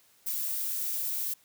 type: noise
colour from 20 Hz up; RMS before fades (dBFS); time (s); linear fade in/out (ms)
violet; -32; 0.26-1.34; 10
effects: white hiss -63 dBFS RMS until 1.44 s + high-pass 60 Hz 12 dB/octave